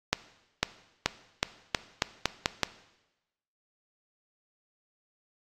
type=accelerating click train; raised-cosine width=0.2 ms; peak=-5 dBFS; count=9; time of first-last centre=0.13-2.633 s; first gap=500 ms; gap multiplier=0.86; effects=noise-tail reverb RT60 1.0 s tail -17 dB re dry + AAC 48 kbps